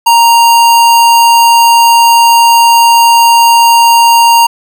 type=tone; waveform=square; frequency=932.3 Hz; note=A#5; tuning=in tune; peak=-3 dBFS; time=0.06-4.47 s; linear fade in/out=10 ms; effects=none